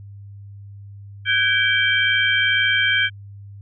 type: tone cluster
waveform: sine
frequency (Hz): 1518 / 1640 / 2314 / 3160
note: F#6 / G#6 / D7 / G7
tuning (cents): +44 / -22 / -26 / +13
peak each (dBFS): -21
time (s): 1.25-3.1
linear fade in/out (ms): 50
effects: added 100 Hz sine -36 dBFS peak until 3.61 s